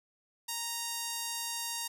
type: tone with notch filter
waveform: 5% pulse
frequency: 932.3 Hz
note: A#5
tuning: in tune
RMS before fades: -37 dBFS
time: 0.48-1.88 s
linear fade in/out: 10 ms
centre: 2200 Hz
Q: 2
effects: none